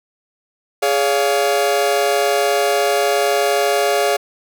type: chord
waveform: 40% pulse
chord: Db major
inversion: second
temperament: equal with one note detuned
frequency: 415.3 / 567.3 / 698.5 Hz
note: Ab4 / Db5 / F5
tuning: 0 / +40 / 0 cents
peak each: -18 dBFS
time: 0.82-4.17 s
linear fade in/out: 10 ms
effects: none